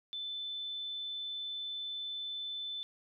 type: tone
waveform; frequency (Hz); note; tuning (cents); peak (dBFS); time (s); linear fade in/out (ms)
sine; 3520; A7; 0; -37; 0.13-2.83; 0
effects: none